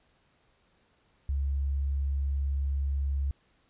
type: tone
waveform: sine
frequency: 69.3 Hz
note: C#2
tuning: in tune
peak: -26 dBFS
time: 1.29-3.31 s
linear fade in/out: 0 ms
effects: pink hiss -68 dBFS RMS until 3.69 s + resampled to 8000 Hz